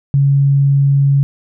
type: tone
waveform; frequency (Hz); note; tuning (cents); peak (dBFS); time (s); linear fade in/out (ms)
sine; 139.4; C#3; +10; -8; 0.14-1.23; 0
effects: none